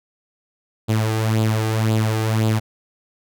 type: tone with flanger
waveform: sawtooth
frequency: 110 Hz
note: A2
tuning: in tune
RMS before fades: -19 dBFS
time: 0.88-2.6 s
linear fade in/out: 20 ms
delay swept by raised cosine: 0.25 to 2.55 ms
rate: 1.9 Hz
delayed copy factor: +0.6
effects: none